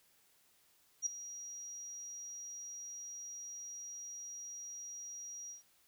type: tone with ADSR envelope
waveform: sine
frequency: 5740 Hz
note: F8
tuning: 47 cents sharp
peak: -29 dBFS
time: 1.02-5.63 s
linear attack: 43 ms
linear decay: 5 ms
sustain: -15 dB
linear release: 130 ms
effects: white hiss -70 dBFS RMS until 5.87 s